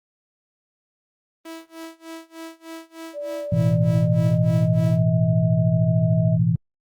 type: tone with tremolo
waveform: sawtooth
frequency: 326.7 Hz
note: E4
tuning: 15 cents flat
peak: -29 dBFS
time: 1.45-5.03 s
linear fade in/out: 5 ms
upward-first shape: sine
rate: 3.3 Hz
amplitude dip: 95%
type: tone with pitch glide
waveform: sine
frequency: 583 to 639.4 Hz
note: D5 to D#5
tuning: -13 to +47 cents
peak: -27 dBFS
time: 3.13-6.38 s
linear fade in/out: 50 ms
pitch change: +160 cents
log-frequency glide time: 3.62-4.98 s
type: chord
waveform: sine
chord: A suspended second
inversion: none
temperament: equal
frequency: 110 / 123.47 / 164.81 Hz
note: A2 / B2 / E3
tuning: 0 / 0 / 0 cents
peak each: -22 / -21 / -19 dBFS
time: 3.52-6.56 s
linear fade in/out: 5 ms
effects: Opus 24 kbps